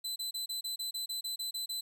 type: tone bursts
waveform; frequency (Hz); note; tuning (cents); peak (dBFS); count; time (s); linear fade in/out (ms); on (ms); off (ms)
sawtooth; 4028; B7; +33; -32; 12; 0.04-1.81; 10; 120; 30
effects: none

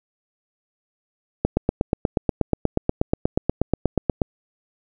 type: click train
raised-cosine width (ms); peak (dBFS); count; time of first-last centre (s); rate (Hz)
2; -4; 24; 1.45-4.218; 8.31
effects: none

